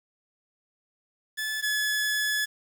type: tone pair in turn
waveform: sawtooth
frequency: 1731 / 1709.1 Hz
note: A6 / G#6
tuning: -29 / +49 cents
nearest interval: unison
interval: 22 cents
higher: first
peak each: -25 / -21 dBFS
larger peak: second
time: 1.37-1.62 / 1.62-2.46 s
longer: second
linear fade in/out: 20 ms
effects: 8-bit